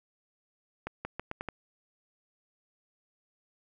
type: accelerating click train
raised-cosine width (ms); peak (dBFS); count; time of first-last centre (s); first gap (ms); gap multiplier
0.5; -20; 6; 0.87-1.487; 180; 0.81
effects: none